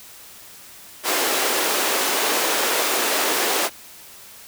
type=high-pass noise; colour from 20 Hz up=pink; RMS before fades=-21 dBFS; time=1.03-3.7 s; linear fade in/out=50 ms; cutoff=340 Hz; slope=24 dB/octave; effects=white hiss -43 dBFS RMS until 4.47 s